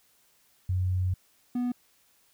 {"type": "tone pair in turn", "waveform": ["sine", "triangle"], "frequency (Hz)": [92, 245.6], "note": ["F#2", "B3"], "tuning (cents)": [-9, -9], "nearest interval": "octave + perfect fourth", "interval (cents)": 1700, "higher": "second", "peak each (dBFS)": -24, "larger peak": "neither", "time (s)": [[0.69, 1.14], [1.55, 1.72]], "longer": "first", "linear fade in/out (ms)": 5, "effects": ["white hiss -65 dBFS RMS until 2.33 s"]}